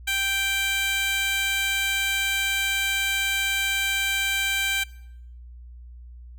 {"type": "tone with high-pass filter", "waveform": "15% pulse", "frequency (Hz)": 784, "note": "G5", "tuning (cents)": 0, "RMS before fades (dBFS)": -25, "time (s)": [0.07, 4.84], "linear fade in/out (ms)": 10, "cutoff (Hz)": 1900, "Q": 0.97, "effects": ["noise-tail reverb RT60 0.8 s tail -22 dB re dry", "added 60 Hz sine -40 dBFS peak until 6.38 s"]}